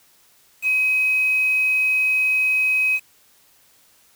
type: tone with quantisation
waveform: sine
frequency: 2532 Hz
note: D#7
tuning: 30 cents sharp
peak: -16 dBFS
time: 0.62-3 s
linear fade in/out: 50 ms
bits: 6
effects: white hiss -56 dBFS RMS until 4.15 s